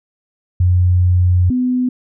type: tone pair in turn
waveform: sine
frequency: 90 / 251.1 Hz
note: F#2 / B3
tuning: -47 / +29 cents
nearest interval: octave + tritone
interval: 1776 cents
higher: second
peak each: -9 / -13 dBFS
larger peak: first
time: 0.6-1.5 / 1.5-1.89 s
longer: first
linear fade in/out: 5 ms
effects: none